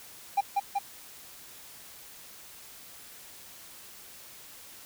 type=tone with echo; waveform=triangle; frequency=800 Hz; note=G5; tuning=35 cents sharp; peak=-19 dBFS; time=0.37-0.41 s; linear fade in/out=10 ms; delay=190 ms; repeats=2; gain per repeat=-2 dB; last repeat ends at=0.79 s; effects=white hiss -49 dBFS RMS until 4.85 s